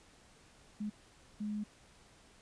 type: tone bursts at uneven times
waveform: sine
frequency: 210 Hz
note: G#3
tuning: 19 cents sharp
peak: -35 dBFS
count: 2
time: 0.8-0.9 / 1.4-1.64 s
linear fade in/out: 10 ms
effects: pink hiss -62 dBFS RMS until 2.41 s + resampled to 22050 Hz